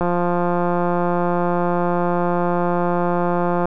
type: click train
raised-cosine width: 1 ms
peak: -7 dBFS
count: 639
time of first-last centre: 0.01-3.656 s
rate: 175 Hz
effects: none